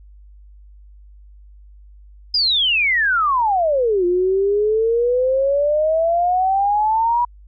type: exponential two-way sweep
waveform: sine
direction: down then up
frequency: 5060 to 349.2 to 975 Hz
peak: -14 dBFS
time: 2.34-7.25 s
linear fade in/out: 5 ms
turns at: 4.05 s
effects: added 50 Hz sine -41 dBFS peak until 7.47 s